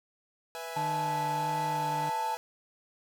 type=chord; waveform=sawtooth; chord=E major; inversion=second; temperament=equal; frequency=493.9 / 659.3 / 830.6 Hz; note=B4 / E5 / G#5; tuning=0 / 0 / 0 cents; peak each=-38 dBFS; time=0.55-2.37 s; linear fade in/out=0 ms
type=tone with vibrato; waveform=35% pulse; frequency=151.6 Hz; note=D#3; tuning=45 cents flat; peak=-35 dBFS; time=0.76-2.1 s; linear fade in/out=10 ms; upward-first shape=sine; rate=1.5 Hz; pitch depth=21 cents each way
type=tone with pitch glide; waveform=sine; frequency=872 to 884.2 Hz; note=A5 to A5; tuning=-16 to +8 cents; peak=-29 dBFS; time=0.76-2.35 s; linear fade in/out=5 ms; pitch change=+24 cents; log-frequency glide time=1.03-2.16 s
effects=none